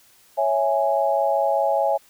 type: chord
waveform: sine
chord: C# minor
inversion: none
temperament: equal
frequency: 554.4 / 659.3 / 830.6 Hz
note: C#5 / E5 / G#5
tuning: 0 / 0 / 0 cents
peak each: -22 dBFS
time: 0.37-1.98 s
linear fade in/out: 20 ms
effects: white hiss -55 dBFS RMS until 2.09 s